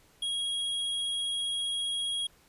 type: tone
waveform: square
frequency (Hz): 3295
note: G#7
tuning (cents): -14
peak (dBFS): -30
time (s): 0.22-2.27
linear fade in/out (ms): 5
effects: pink hiss -62 dBFS RMS until 2.48 s + resampled to 32000 Hz